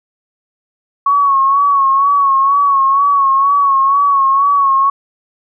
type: tone with vibrato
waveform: sine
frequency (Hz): 1108.7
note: C#6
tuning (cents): 0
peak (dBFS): -8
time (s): 1.06-4.9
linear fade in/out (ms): 5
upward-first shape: sine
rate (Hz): 2.1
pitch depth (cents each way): 49
effects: none